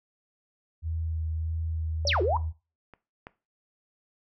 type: tone with vibrato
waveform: sine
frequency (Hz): 80.5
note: E2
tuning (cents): -41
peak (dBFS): -28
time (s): 0.82-2.53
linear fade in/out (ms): 50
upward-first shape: sine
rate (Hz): 1.6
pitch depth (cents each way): 17
type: tone with exponential decay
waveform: sine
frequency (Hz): 571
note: D5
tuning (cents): -49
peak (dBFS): -26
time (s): 2.05-2.22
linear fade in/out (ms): 2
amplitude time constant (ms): 35
type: exponential two-way sweep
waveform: sine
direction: down then up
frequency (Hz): 5980 to 340.5 to 1031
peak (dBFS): -23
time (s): 2.07-2.37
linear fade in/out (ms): 2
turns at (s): 2.22
type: clicks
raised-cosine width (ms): 0.5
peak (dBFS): -33 / -25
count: 2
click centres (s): 2.937 / 3.269
effects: noise-tail reverb RT60 0.3 s tail -18 dB re dry